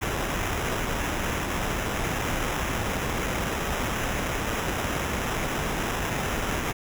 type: noise with sample-and-hold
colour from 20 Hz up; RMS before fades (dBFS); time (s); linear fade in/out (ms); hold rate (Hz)
pink; -28; 0.01-6.73; 20; 4410
effects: none